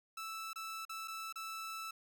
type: tone with dropouts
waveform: sawtooth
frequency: 1318 Hz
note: E6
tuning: 1 cent flat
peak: -38 dBFS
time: 0.17-1.91 s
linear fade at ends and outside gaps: 5 ms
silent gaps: 0.532-0.558 / 0.852-0.894 / 1.076-1.08 / 1.326-1.357 s
effects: none